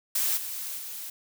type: noise with level steps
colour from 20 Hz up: blue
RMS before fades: -26 / -35 / -38 dBFS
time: 0.15-1.1 s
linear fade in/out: 5 ms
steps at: 0.36 / 0.77 s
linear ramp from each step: 20 ms
effects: none